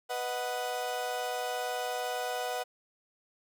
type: chord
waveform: 35% pulse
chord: B major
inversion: none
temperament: equal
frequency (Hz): 493.9 / 622.3 / 740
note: B4 / D#5 / F#5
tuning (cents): 0 / 0 / 0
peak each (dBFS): -35 / -38 / -33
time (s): 0.09-2.64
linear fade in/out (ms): 20
effects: none